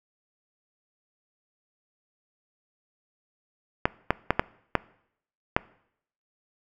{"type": "clicks", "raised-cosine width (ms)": 0.5, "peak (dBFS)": -4, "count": 6, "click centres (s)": [3.855, 4.106, 4.306, 4.395, 4.753, 5.565], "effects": ["noise-tail reverb RT60 0.7 s tail -22 dB re dry"]}